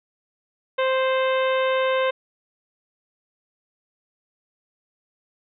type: harmonic tone with a mistuned harmonic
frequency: 523.3 Hz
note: C5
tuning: in tune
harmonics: 1 / 2 / 3 / 4 / 5 / 6 / 7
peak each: -20 / -26 / -30 / -32 / -34 / -36 / -37 dBFS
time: 0.78-2.11 s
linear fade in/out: 10 ms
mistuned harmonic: 6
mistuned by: -42 cents
effects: none